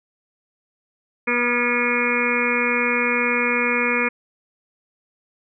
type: harmonic tone with a mistuned harmonic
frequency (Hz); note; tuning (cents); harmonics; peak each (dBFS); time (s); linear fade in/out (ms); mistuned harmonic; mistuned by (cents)
242.1; B3; -34; 1 / 2 / 4 / 5 / 6 / 7 / 8 / 9 / 10; -26 / -25 / -30 / -29 / -30 / -28 / -33 / -23 / -24; 1.27-4.09; 10; 6; -37
effects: none